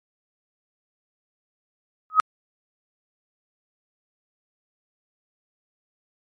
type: tone with exponential growth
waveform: sine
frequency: 1267 Hz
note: D#6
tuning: 31 cents sharp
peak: -7 dBFS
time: 2.1-2.2 s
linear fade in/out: 0 ms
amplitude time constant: 20 ms
effects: MP3 48 kbps